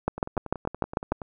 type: two click trains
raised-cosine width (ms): 1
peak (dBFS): -9 / -21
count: 8 / 12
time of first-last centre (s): 0.08-1.12 / 0.18-1.218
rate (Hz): 6.73 / 10.6
effects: none